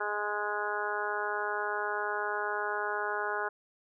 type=harmonic tone; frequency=208.1 Hz; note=G#3; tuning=4 cents sharp; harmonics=2 / 3 / 4 / 5 / 6 / 7 / 8; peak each=-37 / -41 / -37 / -38 / -40 / -35 / -41 dBFS; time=0-3.49 s; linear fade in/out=10 ms; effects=none